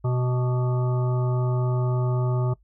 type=harmonic tone with a mistuned harmonic; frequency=125.1 Hz; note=B2; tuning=23 cents sharp; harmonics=1 / 3 / 5 / 7 / 9 / 10; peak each=-21 / -31 / -35 / -38 / -40 / -41 dBFS; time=0.04-2.54 s; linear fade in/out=10 ms; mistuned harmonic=10; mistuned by=-41 cents; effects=noise-tail reverb RT60 0.1 s tail -21 dB re dry + added 50 Hz sine -56 dBFS peak until 2.63 s